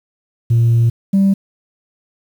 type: tone pair in turn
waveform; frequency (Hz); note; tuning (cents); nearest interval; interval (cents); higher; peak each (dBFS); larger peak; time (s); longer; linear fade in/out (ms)
sine; 116.54 / 195.48; A#2 / G3; 0 / -5; major sixth; 895; second; -7; neither; 0.5-0.9 / 1.13-1.34; first; 10
effects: tanh soft clip ceiling -7 dBFS + 7-bit